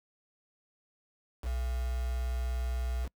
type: tone with quantisation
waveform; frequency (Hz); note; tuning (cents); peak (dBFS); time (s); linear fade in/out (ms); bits
sine; 61.74; B1; 0; -30; 1.42-3.09; 50; 7
effects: noise-tail reverb RT60 0.1 s tail -26 dB re dry